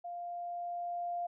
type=tone with level ramp; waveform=sine; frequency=698.5 Hz; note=F5; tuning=in tune; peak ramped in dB=-39 to -33 dBFS; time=0.04-1.27 s; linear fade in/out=10 ms; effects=none